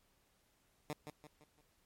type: tone with echo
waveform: 10% pulse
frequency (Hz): 150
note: D3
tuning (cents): +37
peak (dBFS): -31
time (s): 0.9-0.93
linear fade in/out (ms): 0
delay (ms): 170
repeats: 4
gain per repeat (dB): -7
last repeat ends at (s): 1.61
effects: pink hiss -74 dBFS RMS until 1.85 s + MP3 64 kbps